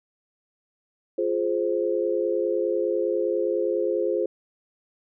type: chord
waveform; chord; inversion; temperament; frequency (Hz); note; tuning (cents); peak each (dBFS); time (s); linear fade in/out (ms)
sine; F minor; none; just; 349.2 / 419.1 / 523.8; F4 / Ab4 / C5; 0 / +16 / +2; -26; 1.18-4.26; 5
effects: none